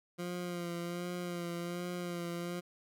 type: tone with vibrato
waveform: 20% pulse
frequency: 174.61 Hz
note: F3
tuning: in tune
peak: -32 dBFS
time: 0.18-2.61 s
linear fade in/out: 20 ms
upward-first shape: sine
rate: 1.3 Hz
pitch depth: 30 cents each way
effects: none